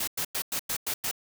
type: noise bursts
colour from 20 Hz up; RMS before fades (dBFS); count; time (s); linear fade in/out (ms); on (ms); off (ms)
white; -30; 7; 0-1.113; 5; 75; 98
effects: none